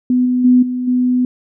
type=tone with level steps; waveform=sine; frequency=250.1 Hz; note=B3; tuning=22 cents sharp; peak=-10 / -12 / -6 / -17 / -11 dBFS; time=0.1-1.25 s; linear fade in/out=2 ms; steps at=0.25 / 0.44 / 0.62 / 0.87 s; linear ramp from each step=10 ms; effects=none